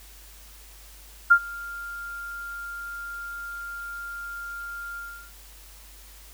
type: tone with ADSR envelope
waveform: sine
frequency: 1396.9 Hz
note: F6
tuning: in tune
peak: -9 dBFS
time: 1.3-5.32 s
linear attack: 16 ms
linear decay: 69 ms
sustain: -24 dB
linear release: 350 ms
effects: added 50 Hz sine -48 dBFS peak until 6.33 s + white hiss -50 dBFS RMS until 6.33 s